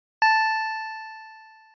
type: tone with exponential decay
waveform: 25% pulse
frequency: 880 Hz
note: A5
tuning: in tune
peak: -10 dBFS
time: 0.22-1.74 s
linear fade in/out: 1 ms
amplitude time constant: 330 ms
effects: resampled to 11025 Hz